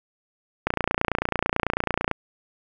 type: click train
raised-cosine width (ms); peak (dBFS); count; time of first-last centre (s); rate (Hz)
0.5; -6; 43; 0.67-2.113; 29.1
effects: none